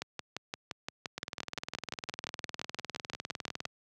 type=two click trains; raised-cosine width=0.2 ms; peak=-19 / -18 dBFS; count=50 / 22; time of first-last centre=1.18-3.655 / 0.02-3.653 s; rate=19.8 / 5.78 Hz; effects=high-pass 100 Hz 12 dB/octave